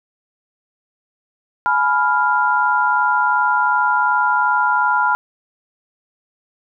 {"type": "chord", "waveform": "sine", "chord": "F diminished", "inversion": "first", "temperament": "equal with one note detuned", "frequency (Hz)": [845.1, 987.8, 1396.9], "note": ["Ab5", "Cb6", "F6"], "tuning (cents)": [30, 0, 0], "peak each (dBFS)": [-20, -17, -17], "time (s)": [1.66, 5.15], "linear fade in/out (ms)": 0, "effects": []}